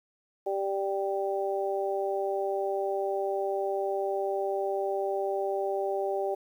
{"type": "harmonic tone", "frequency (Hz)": 196, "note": "G3", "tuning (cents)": 0, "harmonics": [2, 3, 4], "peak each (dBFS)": [-30, -32, -33], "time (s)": [0.46, 6.35], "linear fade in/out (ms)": 10, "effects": ["10-bit"]}